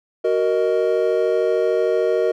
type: chord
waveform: triangle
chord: D# minor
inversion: first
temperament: just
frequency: 373.4 / 466.7 / 622.3 Hz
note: F#4 / A#4 / D#5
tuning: +16 / +2 / 0 cents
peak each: -19 / -17 / -20 dBFS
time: 0.24-2.32 s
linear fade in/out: 10 ms
effects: none